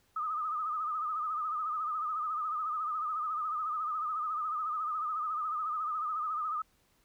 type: tone with vibrato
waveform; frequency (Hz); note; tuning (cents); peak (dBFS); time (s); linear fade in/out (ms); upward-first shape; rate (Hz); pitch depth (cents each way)
sine; 1244.5; D#6; 0; -31; 0.16-6.62; 5; sine; 14; 76
effects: pink hiss -70 dBFS RMS until 7.04 s